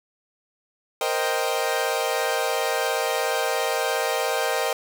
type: chord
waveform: sawtooth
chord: C minor seventh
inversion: third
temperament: equal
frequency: 466.2 / 523.3 / 622.3 / 784 Hz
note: Bb4 / C5 / Eb5 / G5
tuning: 0 / 0 / 0 / 0 cents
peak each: -24 dBFS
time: 1.01-4.73 s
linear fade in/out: 2 ms
effects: none